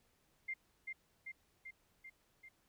sine tone with echo, 2104 Hz, C7, 9 cents sharp, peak -38 dBFS, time 0.48-0.54 s, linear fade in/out 10 ms, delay 390 ms, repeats 5, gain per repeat -3 dB, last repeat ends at 2.49 s, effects pink hiss -75 dBFS RMS until 2.68 s

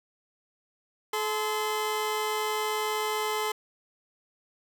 20% pulse tone pair together, 429.6 / 1035.4 Hz, A4 / C6, -41 / -18 cents, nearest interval octave + minor third, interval 1523 cents, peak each -24 / -27 dBFS, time 1.13-3.52 s, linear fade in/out 5 ms, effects none

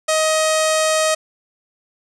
sawtooth tone with low-pass filter, 629 Hz, D#5, 19 cents sharp, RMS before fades -17 dBFS, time 0.08-1.15 s, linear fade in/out 10 ms, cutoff 8200 Hz, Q 2.6, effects none

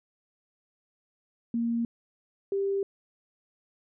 sine tone pair in turn, 233.1 / 394.5 Hz, A#3 / G4, 0 / +11 cents, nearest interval major sixth, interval 911 cents, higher second, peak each -25 dBFS, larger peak neither, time 1.54-1.85 / 2.52-2.83 s, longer neither, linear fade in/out 2 ms, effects none

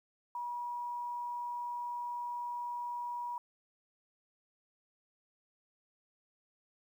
sine tone with quantisation, 964 Hz, B5, 42 cents flat, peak -36 dBFS, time 0.35-3.38 s, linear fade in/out 2 ms, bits 11, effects none

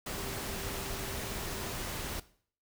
sine tone in noise, 392 Hz, G4, in tune, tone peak -47 dBFS, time 0.16-1.72 s, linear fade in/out 5 ms, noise pink, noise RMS -38 dBFS, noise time 0.06-2.2 s, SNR -12 dB, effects noise-tail reverb RT60 0.5 s tail -17 dB re dry

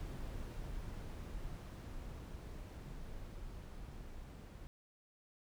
brown noise with level ramp, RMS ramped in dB -44 to -50 dBFS, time 0-4.67 s, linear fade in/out 0 ms, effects none

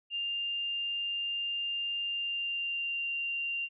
sine tone with pitch glide, 2799 to 2776 Hz, F7 to F7, +3 to -11 cents, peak -31 dBFS, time 0.1-3.69 s, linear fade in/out 50 ms, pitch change -14 cents, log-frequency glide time 2.03-3.09 s, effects none

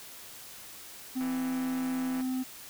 triangle tone, 257.9 Hz, C4, 25 cents flat, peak -27 dBFS, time 1.15-2.44 s, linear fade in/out 20 ms
click train, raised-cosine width 0.5 ms, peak -29 dBFS, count 167, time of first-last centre 1.21-2.21 s, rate 166 Hz
effects white hiss -47 dBFS RMS until 2.69 s

